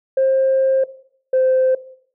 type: tone pair in turn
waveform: sine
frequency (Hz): 531 / 518.9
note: C5 / C5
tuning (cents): +25 / -14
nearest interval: unison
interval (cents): 39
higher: first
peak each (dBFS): -11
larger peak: neither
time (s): 0.17-0.84 / 1.33-1.75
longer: first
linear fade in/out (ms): 5
effects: noise-tail reverb RT60 0.6 s tail -17 dB re dry + tanh soft clip ceiling -9 dBFS